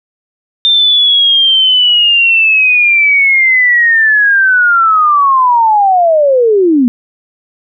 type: linear sweep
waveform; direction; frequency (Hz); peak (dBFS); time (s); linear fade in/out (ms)
sine; down; 3608 to 232.5; -5; 0.65-6.88; 0
effects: none